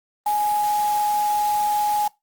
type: tone in noise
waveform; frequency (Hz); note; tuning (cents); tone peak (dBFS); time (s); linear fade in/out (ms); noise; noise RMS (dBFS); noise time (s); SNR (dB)
sine; 835; G#5; +9; -18; 0.26-2.08; 5; white; -34; 0.26-2.08; +13
effects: noise-tail reverb RT60 0.2 s tail -22 dB re dry + Opus 32 kbps